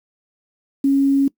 sine tone with quantisation, 275.5 Hz, C#4, 11 cents flat, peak -12 dBFS, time 0.84-1.28 s, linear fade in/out 5 ms, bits 7, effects noise-tail reverb RT60 0.1 s tail -21 dB re dry

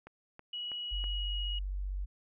click train, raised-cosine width 0.5 ms, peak -33 dBFS, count 4, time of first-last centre 0.07-1.041 s, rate 3.09 Hz
sine tone with pitch glide, 2918 to 2896 Hz, F#7 to F#7, -25 to -38 cents, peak -36 dBFS, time 0.53-1.59 s, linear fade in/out 5 ms, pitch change -13 cents, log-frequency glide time 0.76-1.38 s
sine tone, 47.74 Hz, G1, 45 cents flat, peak -33 dBFS, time 0.91-2.06 s, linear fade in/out 20 ms
effects none

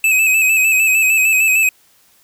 square tone with vibrato, 2576 Hz, E7, 41 cents flat, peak -11 dBFS, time 0.04-1.69 s, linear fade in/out 2 ms, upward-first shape square, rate 6.6 Hz, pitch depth 36 cents each way, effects white hiss -53 dBFS RMS until 2.23 s

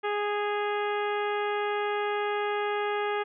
harmonic tone with a mistuned harmonic, 413.7 Hz, G#4, 7 cents flat, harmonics 1 / 2 / 3 / 4 / 5 / 6 / 7 / 8, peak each -29 / -32 / -35 / -37 / -39 / -43 / -45 / -47 dBFS, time 0.03-3.24 s, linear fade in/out 20 ms, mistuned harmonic 7, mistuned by -34 cents, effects none

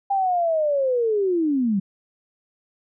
sine linear sweep, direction down, 802 to 185.8 Hz, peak -18 dBFS, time 0.1-1.8 s, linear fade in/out 10 ms, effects none

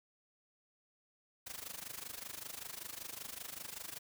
white noise with amplitude modulation, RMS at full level -43 dBFS, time 1.46-3.99 s, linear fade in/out 10 ms, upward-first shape sine, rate 25.2 Hz, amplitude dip 85%, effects none

